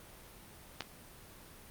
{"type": "clicks", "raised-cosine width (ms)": 0.2, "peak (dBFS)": [-18, -28], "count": 2, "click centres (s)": [0.807, 0.821], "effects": ["pink hiss -54 dBFS RMS until 1.7 s", "Opus 32 kbps"]}